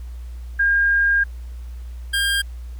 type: tone pair in turn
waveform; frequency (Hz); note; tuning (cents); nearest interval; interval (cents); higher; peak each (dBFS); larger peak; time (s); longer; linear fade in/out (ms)
sine / 25% pulse; 1614 / 1605.8; G#6 / G6; -50 / +41; unison; 9; first; -14; neither; 0.59-1.24 / 2.13-2.42; first; 10
effects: added 60 Hz sine -30 dBFS peak until 2.79 s + pink hiss -54 dBFS RMS until 2.79 s